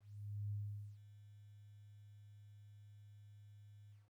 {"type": "tone with ADSR envelope", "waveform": "sine", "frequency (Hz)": 103, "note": "G#2", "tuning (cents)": -14, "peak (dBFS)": -39, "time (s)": [0, 4.1], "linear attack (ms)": 510, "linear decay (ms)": 460, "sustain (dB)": -18, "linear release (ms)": 180, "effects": ["13-bit"]}